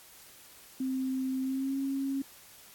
sine tone with pitch glide, 261.6 to 272.2 Hz, C4 to C#4, 0 to -31 cents, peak -29 dBFS, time 0.8-2.22 s, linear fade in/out 5 ms, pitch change +69 cents, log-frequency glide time 1.41-1.76 s, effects white hiss -54 dBFS RMS until 2.74 s + AAC 64 kbps

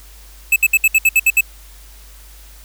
square tone bursts, 2609 Hz, E7, 18 cents flat, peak -9 dBFS, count 9, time 0.52-1.409 s, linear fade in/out 5 ms, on 41 ms, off 65 ms, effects added 50 Hz sine -39 dBFS peak until 2.64 s + white hiss -45 dBFS RMS until 2.64 s

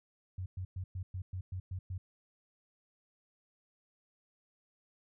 sine tone bursts, 92.5 Hz, F#2, in tune, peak -36 dBFS, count 9, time 0.38-1.98 s, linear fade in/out 5 ms, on 80 ms, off 110 ms, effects none

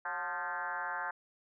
sine tone with frequency modulation, 1219 Hz, D#6, 36 cents flat, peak -34 dBFS, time 0.05-1.11 s, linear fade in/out 5 ms, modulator 167 Hz, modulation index 3, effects none

